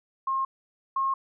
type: tone pair in turn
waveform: sine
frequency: 1070 / 1077.4 Hz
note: C6 / C#6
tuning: +38 / -50 cents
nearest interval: unison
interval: 12 cents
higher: second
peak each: -24 / -23 dBFS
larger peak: second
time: 0.27-0.45 / 0.96-1.14 s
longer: neither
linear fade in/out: 5 ms
effects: none